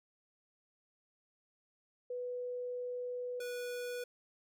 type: tone pair in turn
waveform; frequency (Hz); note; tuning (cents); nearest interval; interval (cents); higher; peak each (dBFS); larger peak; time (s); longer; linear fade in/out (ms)
sine / square; 493.9 / 489.6; B4 / B4; 0 / -15; unison; 15; first; -37 / -39; first; 2.1-3.4 / 3.4-4.04; first; 5
effects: none